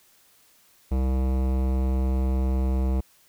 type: tone with hard clipping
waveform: sine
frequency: 65 Hz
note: C2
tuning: 11 cents flat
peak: -23 dBFS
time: 0.91-3.01 s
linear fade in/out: 10 ms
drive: 18 dB
effects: white hiss -59 dBFS RMS until 3.28 s